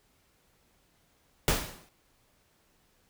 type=noise with exponential decay; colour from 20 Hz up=pink; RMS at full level=-23 dBFS; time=1.48-1.89 s; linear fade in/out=1 ms; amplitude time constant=88 ms; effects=pink hiss -68 dBFS RMS until 3.09 s